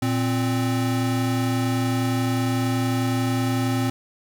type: tone pair together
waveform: square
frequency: 116.54 / 261.6 Hz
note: A#2 / C4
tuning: 0 / 0 cents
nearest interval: octave + major second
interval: 1400 cents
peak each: -24 dBFS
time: 0.02-3.9 s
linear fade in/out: 5 ms
effects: none